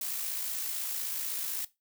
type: noise with amplitude modulation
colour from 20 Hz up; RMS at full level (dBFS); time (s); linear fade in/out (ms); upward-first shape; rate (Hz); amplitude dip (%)
blue; -33; 0.01-1.65; 5; sine; 55.9; 35
effects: noise-tail reverb RT60 0.2 s tail -17 dB re dry